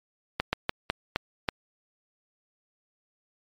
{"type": "slowing click train", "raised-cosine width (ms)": 0.3, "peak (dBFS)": -8, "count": 6, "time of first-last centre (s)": [0.4, 1.488], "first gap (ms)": 130, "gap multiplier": 1.26, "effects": ["MP3 96 kbps"]}